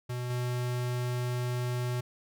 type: tone with level steps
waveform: square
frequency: 123.47 Hz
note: B2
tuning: in tune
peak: -33 / -30 dBFS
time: 0.09-2.01 s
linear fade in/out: 10 ms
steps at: 0.3 s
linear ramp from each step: 2 ms
effects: none